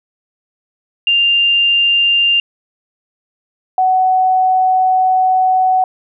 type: tone pair in turn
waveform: sine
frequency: 2794 / 747.3 Hz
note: F7 / F#5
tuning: 0 / +17 cents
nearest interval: octave + major seventh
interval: 2283 cents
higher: first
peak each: -9 dBFS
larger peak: neither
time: 1.07-2.4 / 3.78-5.84 s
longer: second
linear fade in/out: 2 ms
effects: none